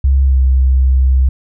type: tone with pitch glide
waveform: sine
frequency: 67.5 to 65.24 Hz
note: C#2 to C2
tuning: -45 to -4 cents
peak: -7 dBFS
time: 0.04-1.29 s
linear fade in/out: 5 ms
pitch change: -59 cents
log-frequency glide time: 0.24-0.38 s
effects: none